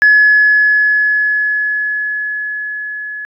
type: tone with level ramp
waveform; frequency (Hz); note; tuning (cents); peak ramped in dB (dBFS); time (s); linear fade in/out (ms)
sine; 1700; G#6; +40; -3 to -22; 0.02-3.25; 0
effects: tanh soft clip ceiling -1 dBFS